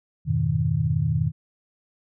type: chord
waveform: sine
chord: F half-diminished seventh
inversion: none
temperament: equal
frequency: 87.31 / 103.83 / 123.47 / 155.56 Hz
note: F2 / Ab2 / Cb3 / Eb3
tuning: 0 / 0 / 0 / 0 cents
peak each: -28 / -28 / -25 / -23 dBFS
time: 0.25-1.32 s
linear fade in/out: 50 ms
effects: none